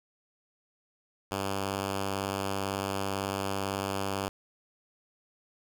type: tone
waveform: 5% pulse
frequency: 98 Hz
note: G2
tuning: in tune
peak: -19 dBFS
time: 1.31-4.29 s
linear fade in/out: 5 ms
effects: none